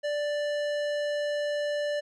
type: tone with tanh clipping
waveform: sine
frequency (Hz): 587.3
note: D5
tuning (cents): 0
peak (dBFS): -29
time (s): 0.03-2.01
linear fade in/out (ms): 20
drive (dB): 17
effects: none